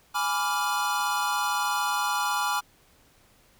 square chord, G# diminished seventh, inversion none, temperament equal with one note detuned, 830.6 / 987.8 / 1166.5 / 1396.9 Hz, G#5 / B5 / D6 / F6, 0 / 0 / -12 / 0 cents, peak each -31 dBFS, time 0.14-2.61 s, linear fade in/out 20 ms, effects pink hiss -60 dBFS RMS until 3.59 s

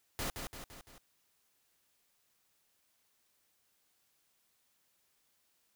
pink noise with echo, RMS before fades -37 dBFS, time 0.19-0.3 s, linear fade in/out 0 ms, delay 170 ms, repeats 4, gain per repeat -5 dB, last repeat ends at 0.98 s, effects white hiss -75 dBFS RMS until 5.75 s

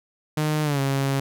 sawtooth tone with pitch glide, 152.9 to 137.01 Hz, D#3 to C#3, -30 to -20 cents, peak -17 dBFS, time 0.37-1.2 s, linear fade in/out 5 ms, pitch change -190 cents, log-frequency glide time 0.63-0.8 s, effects none

